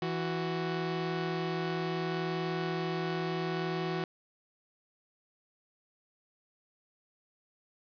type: tone pair together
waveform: sawtooth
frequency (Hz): 164.9 / 370.5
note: E3 / F#4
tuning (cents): +1 / +2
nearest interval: octave + major second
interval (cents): 1401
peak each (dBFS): -30 / -30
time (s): 0.02-4.04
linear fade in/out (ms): 2
effects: resampled to 11025 Hz + 11-bit